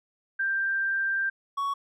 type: tone pair in turn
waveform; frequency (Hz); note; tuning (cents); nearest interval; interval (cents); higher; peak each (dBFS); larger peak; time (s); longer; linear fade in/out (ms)
sine / triangle; 1579 / 1116.5; G6 / C#6; +12 / +12; tritone; 600; first; -24; neither; 0.39-1.3 / 1.57-1.74; first; 10
effects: none